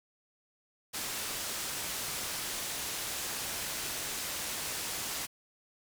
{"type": "low-pass noise", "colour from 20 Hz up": "white", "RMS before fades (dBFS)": -37, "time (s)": [0.93, 5.27], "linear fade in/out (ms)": 20, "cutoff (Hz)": 11000, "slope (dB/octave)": 12, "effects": []}